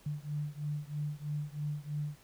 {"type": "beating tone pair", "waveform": "sine", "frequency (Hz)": [146.83, 149.93], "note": ["D3", "D3"], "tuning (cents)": [0, 36], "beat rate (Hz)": 3.1, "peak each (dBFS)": [-37, -38], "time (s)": [0.06, 2.16], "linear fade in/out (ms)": 5, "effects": ["pink hiss -61 dBFS RMS until 2.23 s"]}